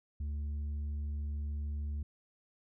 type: tone with tanh clipping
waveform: sine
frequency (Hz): 73.42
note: D2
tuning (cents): 0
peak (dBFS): -35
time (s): 0.2-2.03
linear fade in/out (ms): 5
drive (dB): 4
effects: none